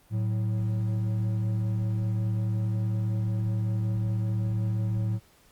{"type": "tone pair together", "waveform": "triangle", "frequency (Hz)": [110, 185.13], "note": ["A2", "F#3"], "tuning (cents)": [0, 1], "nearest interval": "major sixth", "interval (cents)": 901, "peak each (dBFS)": [-23, -33], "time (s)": [0.1, 5.2], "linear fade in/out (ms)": 50, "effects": ["pink hiss -60 dBFS RMS until 5.51 s", "Opus 32 kbps"]}